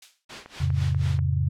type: noise with exponential decay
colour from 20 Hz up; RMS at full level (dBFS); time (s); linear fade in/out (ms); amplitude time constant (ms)
violet; -27; 0.02-0.25; 5; 50
type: noise with tremolo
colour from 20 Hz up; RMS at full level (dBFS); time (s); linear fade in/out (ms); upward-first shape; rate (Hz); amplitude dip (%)
white; -34; 0.29-1.19; 10; sine; 4.1; 90
type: click train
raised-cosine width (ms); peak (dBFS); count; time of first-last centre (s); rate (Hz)
0.5; -26; 4; 0.46-1.19; 4.11
type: chord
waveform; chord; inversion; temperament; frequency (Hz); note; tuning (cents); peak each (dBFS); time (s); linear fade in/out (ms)
sine; F augmented; none; just; 87.31 / 109.13 / 136.42; F2 / A2 / C#3; 0 / -14 / -27; -24 / -29 / -24; 0.6-1.49; 10
effects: low-pass 4000 Hz 12 dB/octave